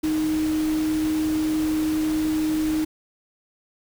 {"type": "tone in noise", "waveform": "sine", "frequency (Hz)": 311.1, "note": "D#4", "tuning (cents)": 0, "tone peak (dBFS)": -20, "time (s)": [0.03, 2.85], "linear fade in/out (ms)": 10, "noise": "pink", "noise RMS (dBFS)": -35, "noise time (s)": [0.03, 2.85], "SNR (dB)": 12, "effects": []}